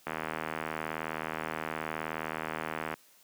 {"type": "click train", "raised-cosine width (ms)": 0.5, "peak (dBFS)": -18, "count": 228, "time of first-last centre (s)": [0.07, 2.94], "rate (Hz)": 79.1, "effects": ["white hiss -61 dBFS RMS until 3.23 s", "high-pass 150 Hz 12 dB/octave"]}